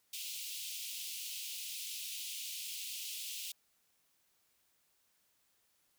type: high-pass noise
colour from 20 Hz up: pink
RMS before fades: -43 dBFS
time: 0.13-3.52 s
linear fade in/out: 5 ms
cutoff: 2600 Hz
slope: 48 dB/octave
effects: white hiss -75 dBFS RMS until 5.98 s